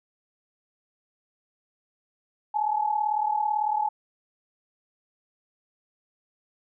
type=tone pair together; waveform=sine; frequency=842 / 880 Hz; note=G#5 / A5; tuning=+24 / 0 cents; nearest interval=minor second; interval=76 cents; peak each=-24 / -28 dBFS; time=2.54-3.89 s; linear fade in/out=10 ms; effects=none